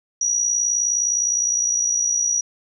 sine tone with amplitude modulation, 5800 Hz, F#8, 35 cents flat, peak -15 dBFS, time 0.21-2.41 s, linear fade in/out 5 ms, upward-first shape sine, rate 59.6 Hz, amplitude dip 55%, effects none

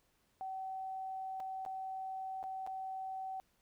sine tone with dropouts, 762 Hz, G5, 49 cents flat, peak -39 dBFS, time 0.41-3.4 s, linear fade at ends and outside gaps 0 ms, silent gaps 1.4-1.403 / 1.651-1.662 / 2.429-2.439 / 2.665-2.673 s, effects pink hiss -75 dBFS RMS until 3.61 s

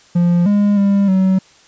triangle tone with pitch steps, 173.9 / 204.6 / 199.4 / 189 Hz, F3 / G#3 / G3 / F#3, -7 / -26 / +30 / +37 cents, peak -8 dBFS, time 0.15-1.39 s, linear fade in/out 10 ms, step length 310 ms, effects white hiss -48 dBFS RMS until 1.67 s + resampled to 16000 Hz

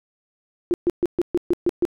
sine tone bursts, 349.2 Hz, F4, in tune, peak -15 dBFS, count 8, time 0.71-1.852 s, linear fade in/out 0 ms, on 29 ms, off 130 ms, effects none

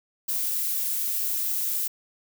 violet noise, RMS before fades -27 dBFS, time 0.28-1.88 s, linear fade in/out 10 ms, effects none

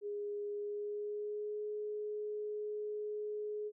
sine tone with pitch glide, 411.6 to 421 Hz, G#4 to G#4, -16 to +24 cents, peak -37 dBFS, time 0.01-3.72 s, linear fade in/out 50 ms, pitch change +40 cents, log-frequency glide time 0.52-1.62 s, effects none

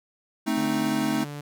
square chord, A diminished, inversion none, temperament equal, 220 / 261.6 / 311.1 Hz, A3 / C4 / Eb4, 0 / 0 / 0 cents, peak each -28 / -29 / -28 dBFS, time 0.46-1.25 s, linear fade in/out 20 ms
sawtooth tone with pitch glide, 146.83 to 145.73 Hz, D3 to D3, 0 to -13 cents, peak -30 dBFS, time 0.57-1.41 s, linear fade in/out 5 ms, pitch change -13 cents, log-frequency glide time 0.89-1.19 s
effects none

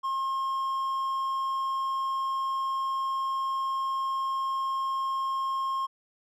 triangle tone, 1071 Hz, C6, 40 cents sharp, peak -25 dBFS, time 0.03-5.87 s, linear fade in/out 20 ms, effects none

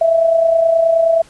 sine tone with amplitude modulation, 660 Hz, E5, 2 cents sharp, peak -7 dBFS, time 0.01-1.22 s, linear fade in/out 5 ms, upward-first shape sine, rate 29.5 Hz, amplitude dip 55%, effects pink hiss -46 dBFS RMS until 1.29 s + resampled to 24000 Hz

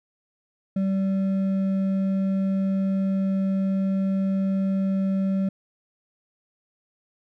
triangle tone with hard clipping, 192.9 Hz, G3, 28 cents flat, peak -22 dBFS, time 0.76-5.49 s, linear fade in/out 5 ms, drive 8 dB, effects none

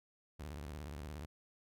sawtooth tone with vibrato, 73.42 Hz, D2, in tune, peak -40 dBFS, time 0.39-1.26 s, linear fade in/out 10 ms, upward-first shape sine, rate 17 Hz, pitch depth 240 cents each way, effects none

